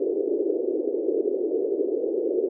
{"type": "band-pass noise", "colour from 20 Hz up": "white", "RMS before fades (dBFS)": -25, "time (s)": [0, 2.49], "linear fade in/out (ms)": 5, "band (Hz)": [330, 460], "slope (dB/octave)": 48, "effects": []}